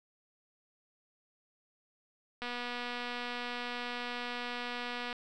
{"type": "click train", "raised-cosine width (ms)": 0.3, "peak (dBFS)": -23, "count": 659, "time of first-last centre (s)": [2.42, 5.128], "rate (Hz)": 243, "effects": []}